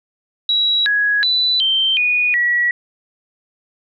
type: tone with pitch steps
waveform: sine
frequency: 3883 / 1668 / 3982 / 3125 / 2464 / 1929 Hz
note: B7 / G#6 / B7 / G7 / D#7 / B6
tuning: -30 / +7 / +14 / -6 / -17 / -41 cents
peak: -13 dBFS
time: 0.49-2.71 s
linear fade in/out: 2 ms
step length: 370 ms
effects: none